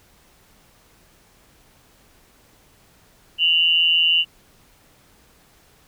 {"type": "tone pair together", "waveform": "sine", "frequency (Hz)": [2794, 2960], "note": ["F7", "F#7"], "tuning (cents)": [0, 0], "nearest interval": "minor second", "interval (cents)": 100, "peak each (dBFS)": -17, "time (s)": [3.38, 4.25], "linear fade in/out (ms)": 50, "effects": ["pink hiss -55 dBFS RMS until 5.87 s"]}